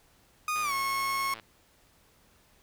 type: tone with pitch glide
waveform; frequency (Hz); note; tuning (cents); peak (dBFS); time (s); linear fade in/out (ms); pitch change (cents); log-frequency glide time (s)
30% pulse; 1233 to 1092.2; D#6 to C#6; -16 to -26; -25; 0.48-1.34; 2; -210; 0.62-0.73
type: click train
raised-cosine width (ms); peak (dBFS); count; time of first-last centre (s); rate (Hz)
0.3; -28; 94; 0.56-1.398; 111
effects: pink hiss -63 dBFS RMS until 2.62 s